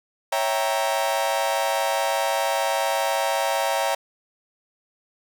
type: chord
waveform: 40% pulse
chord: C# diminished seventh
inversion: none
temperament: equal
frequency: 554.4 / 659.3 / 784 / 932.3 Hz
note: C#5 / E5 / G5 / Bb5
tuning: 0 / 0 / 0 / 0 cents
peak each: -26 dBFS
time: 0.32-3.95 s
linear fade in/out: 5 ms
effects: none